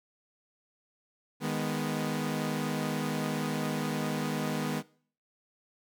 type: chord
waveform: sawtooth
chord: G# minor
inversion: second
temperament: equal with one note detuned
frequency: 155.56 / 206.6 / 246.9 Hz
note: D#3 / G#3 / B3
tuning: 0 / -9 / 0 cents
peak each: -30 / -31 / -30 dBFS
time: 1.4-4.83 s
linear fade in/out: 50 ms
effects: noise-tail reverb RT60 0.5 s tail -21 dB re dry